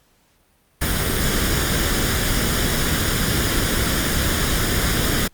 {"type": "noise with comb filter", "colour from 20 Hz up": "pink", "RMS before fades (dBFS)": -20, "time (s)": [0.81, 5.28], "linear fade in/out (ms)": 10, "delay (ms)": 0.58, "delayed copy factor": 0.5, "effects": ["pink hiss -60 dBFS RMS until 5.33 s", "Opus 48 kbps"]}